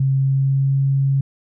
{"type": "tone with pitch glide", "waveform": "sine", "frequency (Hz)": [134.9, 136.78], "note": ["C#3", "C#3"], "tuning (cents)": [-47, -23], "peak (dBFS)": -14, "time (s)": [0, 1.21], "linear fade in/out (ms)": 5, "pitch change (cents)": 24, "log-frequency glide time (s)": [0.13, 0.79], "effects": []}